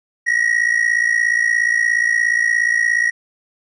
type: ring-modulated tone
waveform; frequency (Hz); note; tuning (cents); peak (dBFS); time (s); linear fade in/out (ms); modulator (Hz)
triangle; 1900; A#6; +33; -9; 0.26-3.11; 20; 28.5
effects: resampled to 22050 Hz